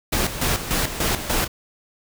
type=noise with tremolo; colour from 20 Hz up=pink; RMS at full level=-21 dBFS; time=0.12-1.48 s; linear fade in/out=10 ms; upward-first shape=square; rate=3.4 Hz; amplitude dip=65%; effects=none